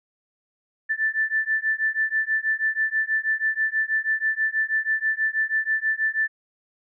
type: beating tone pair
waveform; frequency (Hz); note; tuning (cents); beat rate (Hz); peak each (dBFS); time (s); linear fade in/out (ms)
sine; 1760 / 1766.2; A6 / A6; 0 / +6; 6.2; -24; 0.89-6.28; 20
effects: none